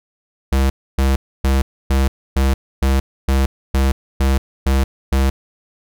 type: tone bursts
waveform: square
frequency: 67 Hz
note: C2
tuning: 42 cents sharp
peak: -13 dBFS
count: 11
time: 0.52-5.3 s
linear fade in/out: 5 ms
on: 180 ms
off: 280 ms
effects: none